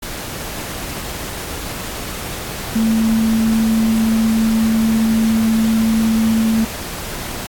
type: tone in noise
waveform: sine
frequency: 223 Hz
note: A3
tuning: 23 cents sharp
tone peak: -12 dBFS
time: 2.75-6.65 s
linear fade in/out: 10 ms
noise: pink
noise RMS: -27 dBFS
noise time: 0.02-7.47 s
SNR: +12 dB
effects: AAC 64 kbps